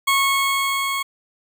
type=tone with level ramp; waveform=20% pulse; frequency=1097 Hz; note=C#6; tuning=18 cents flat; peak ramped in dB=-10 to -17 dBFS; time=0.07-1.03 s; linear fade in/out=10 ms; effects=none